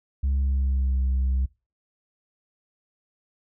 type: tone with pitch glide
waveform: sine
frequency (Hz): 68 to 65.04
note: C#2 to C2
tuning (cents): -33 to -10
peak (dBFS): -18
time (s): 0.23-1.46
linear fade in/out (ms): 10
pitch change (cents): -77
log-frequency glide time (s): 0.4-1.02
effects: noise-tail reverb RT60 0.3 s tail -25 dB re dry + tanh soft clip ceiling -19 dBFS